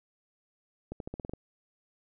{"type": "accelerating click train", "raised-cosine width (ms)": 2, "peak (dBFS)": -24, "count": 8, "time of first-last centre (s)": [0.92, 1.336], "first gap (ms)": 82, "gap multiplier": 0.89, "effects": []}